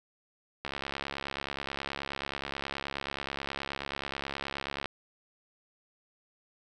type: click train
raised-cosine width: 0.3 ms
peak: -18 dBFS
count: 293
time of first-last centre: 0.65-4.857 s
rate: 69.4 Hz
effects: none